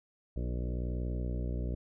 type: harmonic tone with a mistuned harmonic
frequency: 60.9 Hz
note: B1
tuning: 24 cents flat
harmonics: 1 / 2 / 3 / 4 / 5 / 6 / 7 / 8 / 9 / 10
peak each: -33 / -39 / -43 / -45 / -47 / -49 / -50 / -51 / -52 / -53 dBFS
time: 0.36-1.75 s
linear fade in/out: 5 ms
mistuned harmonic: 6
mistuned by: -21 cents
effects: none